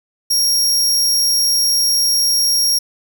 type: tone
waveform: sawtooth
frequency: 5588 Hz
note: F8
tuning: in tune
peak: -10 dBFS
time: 0.3-2.79 s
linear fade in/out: 10 ms
effects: none